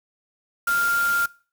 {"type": "tone in noise", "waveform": "sine", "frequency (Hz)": 1396.9, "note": "F6", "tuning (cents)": 0, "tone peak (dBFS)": -19, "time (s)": [0.67, 1.26], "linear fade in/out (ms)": 5, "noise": "white", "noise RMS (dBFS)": -32, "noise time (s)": [0.67, 1.26], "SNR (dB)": 10, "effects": ["noise-tail reverb RT60 0.4 s tail -22 dB re dry"]}